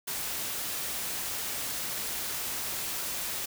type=noise; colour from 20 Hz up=white; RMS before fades=-34 dBFS; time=0.07-3.46 s; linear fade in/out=10 ms; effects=none